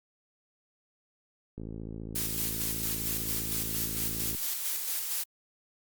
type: click train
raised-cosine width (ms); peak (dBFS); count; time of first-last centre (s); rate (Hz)
3; -27; 153; 1.58-4.349; 54.9
type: noise with tremolo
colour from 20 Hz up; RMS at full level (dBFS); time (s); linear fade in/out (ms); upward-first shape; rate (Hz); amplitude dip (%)
blue; -31; 2.15-5.24; 10; square; 4.4; 35
effects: Opus 48 kbps